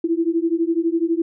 sine beating tone pair, 326.8 / 338.8 Hz, E4 / E4, -15 / +48 cents, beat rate 12 Hz, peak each -20 dBFS, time 0.04-1.22 s, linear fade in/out 5 ms, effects none

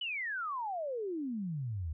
sine exponential sweep, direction down, 3039 to 73.42 Hz, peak -34 dBFS, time 0.01-1.93 s, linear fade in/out 5 ms, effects none

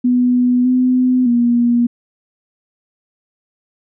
sine tone with pitch steps, 247.5 / 253.2 / 238.9 Hz, B3 / B3 / A#3, +4 / +43 / +43 cents, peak -10 dBFS, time 0.04-1.87 s, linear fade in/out 10 ms, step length 610 ms, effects none

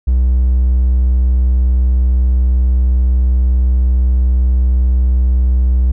triangle tone, 62.7 Hz, B1, 27 cents sharp, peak -6 dBFS, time 0.07-5.92 s, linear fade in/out 10 ms, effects tanh soft clip ceiling -2 dBFS

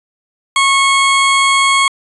20% pulse tone, 1095 Hz, C#6, 22 cents flat, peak -4 dBFS, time 0.56-1.88 s, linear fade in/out 2 ms, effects resampled to 24000 Hz

